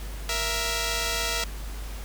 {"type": "tone pair together", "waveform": "5% pulse", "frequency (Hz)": [469, 662], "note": ["A#4", "E5"], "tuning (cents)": [11, 7], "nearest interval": "tritone", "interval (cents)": 596, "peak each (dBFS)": [-18, -17], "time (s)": [0.29, 1.44], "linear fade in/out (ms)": 2, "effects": ["added 50 Hz sine -33 dBFS peak until 2.04 s", "pink hiss -43 dBFS RMS until 2.04 s"]}